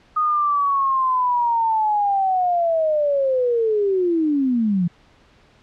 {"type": "linear sweep", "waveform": "sine", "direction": "down", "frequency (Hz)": [1244.5, 166.6], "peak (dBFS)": -16, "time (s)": [0.16, 4.88], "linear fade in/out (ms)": 10, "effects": ["pink hiss -54 dBFS RMS until 5.62 s", "low-pass 4000 Hz 12 dB/octave"]}